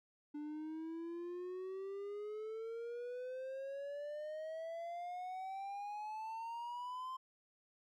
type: exponential sweep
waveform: triangle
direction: up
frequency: 293.7 to 1046.5 Hz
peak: -40 dBFS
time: 0.34-7.17 s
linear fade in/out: 10 ms
effects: none